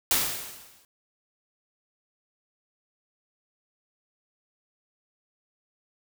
white noise with exponential decay, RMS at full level -21 dBFS, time 0.11-0.85 s, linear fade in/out 1 ms, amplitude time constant 160 ms, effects none

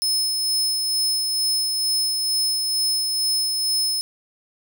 sawtooth tone with tremolo, 5200 Hz, E8, 24 cents flat, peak -16 dBFS, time 0.02-4.01 s, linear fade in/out 0 ms, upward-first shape sine, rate 2.2 Hz, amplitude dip 30%, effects none

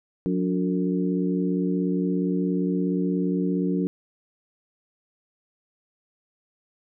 harmonic tone with a mistuned harmonic, 90.8 Hz, F#2, 32 cents flat, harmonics 2 / 3 / 4 / 5, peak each -24 / -26 / -30 / -33 dBFS, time 0.26-3.87 s, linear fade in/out 0 ms, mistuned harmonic 3, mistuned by +85 cents, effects none

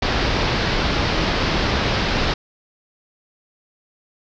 pink low-pass noise, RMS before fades -20 dBFS, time 0.02-2.34 s, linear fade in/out 5 ms, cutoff 5200 Hz, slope 48 dB/octave, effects none

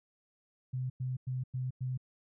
sine tone bursts, 128.1 Hz, C3, 36 cents flat, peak -32 dBFS, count 5, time 0.73-1.976 s, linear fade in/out 10 ms, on 170 ms, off 99 ms, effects none

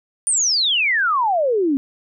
sine exponential sweep, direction down, 9380 to 261.6 Hz, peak -15 dBFS, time 0.27-1.77 s, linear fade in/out 0 ms, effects none

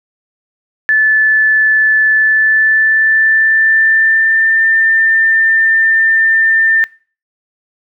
sine tone with pitch glide, 1742 to 1794.1 Hz, A6 to A6, -18 to +33 cents, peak -7 dBFS, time 0.89-6.84 s, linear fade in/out 0 ms, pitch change +51 cents, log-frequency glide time 2.1-4.64 s, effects noise-tail reverb RT60 0.4 s tail -23 dB re dry

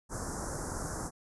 pink band-stop noise, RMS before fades -37 dBFS, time 0.09-1.11 s, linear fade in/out 50 ms, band 1600 to 5600 Hz, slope 48 dB/octave, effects resampled to 24000 Hz

